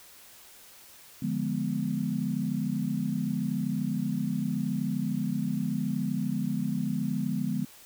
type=chord; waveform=sine; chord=D diminished seventh; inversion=none; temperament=equal; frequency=146.83 / 174.61 / 207.7 / 246.9 Hz; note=D3 / F3 / Ab3 / Cb4; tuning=0 / 0 / 0 / 0 cents; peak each=-34 / -33 / -31 / -32 dBFS; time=1.22-7.65 s; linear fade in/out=5 ms; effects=white hiss -52 dBFS RMS until 7.85 s